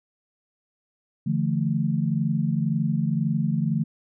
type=chord; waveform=sine; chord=D suspended second; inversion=none; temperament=equal with one note detuned; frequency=146.83 / 168.76 / 220 Hz; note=D3 / E3 / A3; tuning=0 / +41 / 0 cents; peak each=-25 / -25 / -26 dBFS; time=1.26-3.84 s; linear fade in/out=10 ms; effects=none